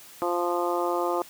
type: harmonic tone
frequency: 174.61 Hz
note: F3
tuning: in tune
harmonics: 2 / 3 / 4 / 5 / 6 / 7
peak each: -28 / -30 / -31 / -32 / -33 / -33 dBFS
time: 0.22-1.22 s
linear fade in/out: 0 ms
effects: white hiss -48 dBFS RMS until 1.29 s + high-pass 100 Hz 12 dB/octave